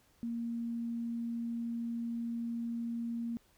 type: tone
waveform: sine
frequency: 233.3 Hz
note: A#3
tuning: 2 cents sharp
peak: -34 dBFS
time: 0.23-3.37 s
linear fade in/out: 0 ms
effects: pink hiss -68 dBFS RMS until 3.57 s